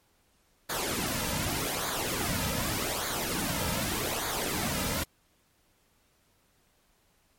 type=noise with flanger; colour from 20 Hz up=pink; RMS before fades=-31 dBFS; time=0.69-5.04 s; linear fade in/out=10 ms; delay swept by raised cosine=0.36 to 2.76 ms; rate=0.84 Hz; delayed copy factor=-0.65; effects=pink hiss -68 dBFS RMS until 7.38 s + MP3 64 kbps